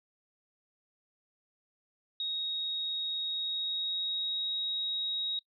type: tone with pitch glide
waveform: sine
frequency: 3764 to 3792 Hz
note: A#7 to A#7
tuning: +16 to +29 cents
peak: -31 dBFS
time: 2.2-5.39 s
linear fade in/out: 2 ms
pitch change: +13 cents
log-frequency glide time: 3.21-4.53 s
effects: noise-tail reverb RT60 0.1 s tail -21 dB re dry